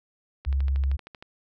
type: click train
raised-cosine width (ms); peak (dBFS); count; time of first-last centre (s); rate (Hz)
0.3; -26; 11; 0.45-1.225; 12.9
type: tone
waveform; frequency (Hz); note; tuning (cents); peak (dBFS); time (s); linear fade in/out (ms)
sine; 68.2; C#2; -28; -21; 0.46-0.97; 20
effects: none